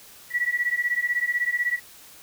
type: beating tone pair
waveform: sine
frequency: 1934 / 1950 Hz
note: B6 / B6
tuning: -37 / -23 cents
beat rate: 16 Hz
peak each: -25 dBFS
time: 0.3-1.8 s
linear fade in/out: 50 ms
effects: white hiss -48 dBFS RMS until 2.22 s